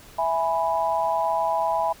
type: chord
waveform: sine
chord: E major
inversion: none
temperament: equal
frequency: 659.3 / 830.6 / 987.8 Hz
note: E5 / G#5 / B5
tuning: 0 / 0 / 0 cents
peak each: -25 dBFS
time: 0.18-1.93 s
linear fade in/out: 10 ms
effects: pink hiss -48 dBFS RMS until 2 s